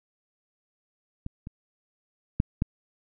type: clicks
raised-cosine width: 5 ms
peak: -21 / -25 / -9 / -11 dBFS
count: 4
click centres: 1.264 / 1.471 / 2.401 / 2.621 s
effects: none

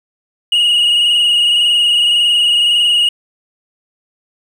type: tone with frequency modulation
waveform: sine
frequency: 2882 Hz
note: F#7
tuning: 46 cents flat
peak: -6 dBFS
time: 0.52-3.09 s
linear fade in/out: 5 ms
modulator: 21.8 Hz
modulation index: 2.7
effects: tanh soft clip ceiling -8 dBFS + 7-bit

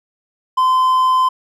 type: tone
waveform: triangle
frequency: 1029 Hz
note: C6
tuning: 29 cents flat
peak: -9 dBFS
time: 0.57-1.29 s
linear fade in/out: 10 ms
effects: none

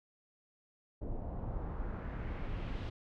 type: noise with low-pass filter sweep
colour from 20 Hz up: brown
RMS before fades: -39 dBFS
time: 1.01-2.9 s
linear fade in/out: 10 ms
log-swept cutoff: 560 to 3700 Hz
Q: 1.5
effects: none

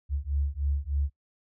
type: beating tone pair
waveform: sine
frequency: 69.3 / 72.6 Hz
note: C#2 / D2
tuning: 0 / -19 cents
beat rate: 3.3 Hz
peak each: -29 dBFS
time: 0.09-1.1 s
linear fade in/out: 50 ms
effects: noise-tail reverb RT60 0.1 s tail -22 dB re dry

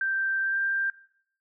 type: tone with pitch glide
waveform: sine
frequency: 1568 to 1583.5 Hz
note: G6 to G6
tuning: 0 to +17 cents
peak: -24 dBFS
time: 0.01-0.9 s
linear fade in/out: 2 ms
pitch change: +17 cents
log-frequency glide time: 0.42-0.58 s
effects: noise-tail reverb RT60 0.6 s tail -18 dB re dry

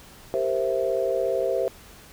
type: chord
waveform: sine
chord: C dominant seventh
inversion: second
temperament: equal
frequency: 392 / 466.2 / 523.3 / 659.3 Hz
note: G4 / Bb4 / C5 / E5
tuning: 0 / 0 / 0 / 0 cents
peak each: -28 / -29 / -25 / -28 dBFS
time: 0.34-1.68 s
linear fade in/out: 0 ms
effects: pink hiss -48 dBFS RMS until 2.12 s

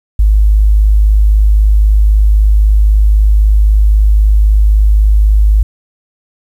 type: tone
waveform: sine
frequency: 51.91 Hz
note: G#1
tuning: in tune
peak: -4 dBFS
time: 0.19-5.63 s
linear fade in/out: 5 ms
effects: 7-bit

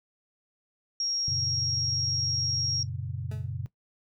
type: tone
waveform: sine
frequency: 5590 Hz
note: F8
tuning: 1 cent sharp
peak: -27 dBFS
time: 1-2.83 s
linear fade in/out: 2 ms
type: chord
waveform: sine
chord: F# major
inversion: none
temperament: equal with one note detuned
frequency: 92.5 / 118.78 / 138.59 Hz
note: F#2 / A#2 / C#3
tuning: 0 / +33 / 0 cents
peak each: -36 dBFS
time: 1.28-3.66 s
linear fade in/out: 0 ms
type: tone with exponential decay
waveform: 20% pulse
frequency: 215.1 Hz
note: A3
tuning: 39 cents flat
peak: -35 dBFS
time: 3.31-3.54 s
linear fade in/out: 5 ms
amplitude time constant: 48 ms
effects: noise-tail reverb RT60 0.1 s tail -17 dB re dry

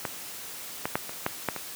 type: clicks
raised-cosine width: 0.5 ms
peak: -13 / -12 / -9 / -22 / -10 / -10 / -18 dBFS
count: 7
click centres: 0.052 / 0.855 / 0.955 / 1.094 / 1.264 / 1.487 / 1.563 s
effects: white hiss -40 dBFS RMS until 1.75 s + high-pass 100 Hz 12 dB/octave

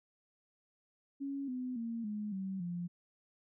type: tone with pitch steps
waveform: sine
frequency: 277.2 / 252.7 / 230.4 / 210.1 / 191.53 / 174.63 Hz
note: C#4 / B3 / A#3 / G#3 / G3 / F3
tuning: 0 / +40 / -20 / +20 / -40 / 0 cents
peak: -36 dBFS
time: 1.2-2.88 s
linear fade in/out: 20 ms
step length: 280 ms
effects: none

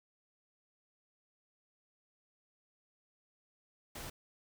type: noise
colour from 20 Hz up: pink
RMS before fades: -45 dBFS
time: 3.95-4.1 s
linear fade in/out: 5 ms
effects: none

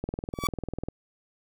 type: click train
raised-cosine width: 2 ms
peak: -18 dBFS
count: 18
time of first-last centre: 0.04-0.886 s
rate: 20.1 Hz
type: tone with exponential growth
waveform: sawtooth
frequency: 1145 Hz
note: D6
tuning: 44 cents flat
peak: -19 dBFS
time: 0.33-0.47 s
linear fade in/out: 2 ms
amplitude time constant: 29 ms
effects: none

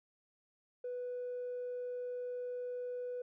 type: tone with tanh clipping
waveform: triangle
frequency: 493.9 Hz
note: B4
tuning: in tune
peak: -38 dBFS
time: 0.84-3.22 s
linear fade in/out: 5 ms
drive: 5 dB
effects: none

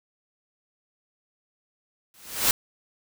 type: noise with exponential growth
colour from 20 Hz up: white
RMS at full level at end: -17 dBFS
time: 2.14-2.51 s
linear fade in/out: 1 ms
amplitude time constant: 79 ms
effects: none

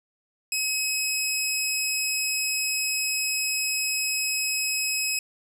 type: tone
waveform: 15% pulse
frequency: 2555 Hz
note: D#7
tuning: 45 cents sharp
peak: -17 dBFS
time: 0.52-5.19 s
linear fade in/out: 2 ms
effects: none

